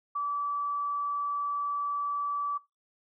sine tone, 1154 Hz, D6, 31 cents flat, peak -28 dBFS, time 0.15-2.58 s, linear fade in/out 10 ms, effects noise-tail reverb RT60 0.2 s tail -19 dB re dry

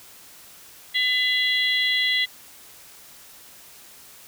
harmonic tone with a mistuned harmonic, 670 Hz, E5, 28 cents sharp, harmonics 3 / 4 / 5 / 6, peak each -22 / -32 / -23 / -29 dBFS, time 0.94-2.26 s, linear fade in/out 20 ms, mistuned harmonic 4, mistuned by +96 cents, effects white hiss -47 dBFS RMS until 4.27 s

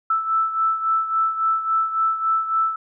sine beating tone pair, 1318.5 / 1322.1 Hz, E6 / E6, 0 / +5 cents, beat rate 3.6 Hz, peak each -19 / -25 dBFS, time 0.1-2.76 s, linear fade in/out 5 ms, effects none

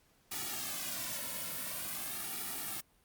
white noise with flanger, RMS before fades -39 dBFS, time 0.31-2.81 s, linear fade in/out 10 ms, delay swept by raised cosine 1.9 to 2.54 ms, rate 0.47 Hz, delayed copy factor -0.95, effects pink hiss -69 dBFS RMS until 3.04 s + Opus 48 kbps

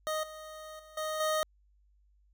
25% pulse tone with level steps, 622.3 Hz, D#5, in tune, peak -27 / -40 / -48 / -29 / -24 dBFS, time 0.07-1.43 s, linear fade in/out 0 ms, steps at 0.23 / 0.79 / 0.97 / 1.2 s, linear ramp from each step 5 ms, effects added 50 Hz sine -63 dBFS peak until 2.33 s

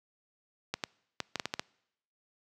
clicks, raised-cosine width 0.2 ms, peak -14 dBFS, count 8, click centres 0.74 / 0.838 / 1.203 / 1.357 / 1.398 / 1.456 / 1.539 / 1.595 s, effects noise-tail reverb RT60 0.8 s tail -25 dB re dry + high-pass 100 Hz 12 dB/octave

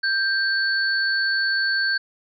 sine tone pair together, 1577 / 4442 Hz, G6 / C#8, +10 / +3 cents, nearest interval octave + tritone, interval 1793 cents, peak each -20 / -25 dBFS, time 0.03-1.98 s, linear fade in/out 10 ms, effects none

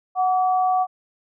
sine tone pair together, 740 / 1147.8 Hz, F#5 / D6, 0 / -40 cents, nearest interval minor sixth, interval 760 cents, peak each -17 / -26 dBFS, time 0.15-0.87 s, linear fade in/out 50 ms, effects none

